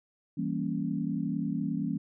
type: chord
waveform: sine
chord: E diminished seventh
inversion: none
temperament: equal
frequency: 164.81 / 196 / 233.1 / 277.2 Hz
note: E3 / G3 / Bb3 / Db4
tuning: 0 / 0 / 0 / 0 cents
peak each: -34 dBFS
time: 0.37-1.98 s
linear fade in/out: 10 ms
effects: none